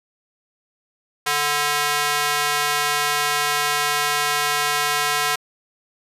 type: tone with high-pass filter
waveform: square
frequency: 146.83 Hz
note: D3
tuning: in tune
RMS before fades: -21 dBFS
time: 1.26-5.36 s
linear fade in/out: 10 ms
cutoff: 1100 Hz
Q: 0.85
effects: resampled to 32000 Hz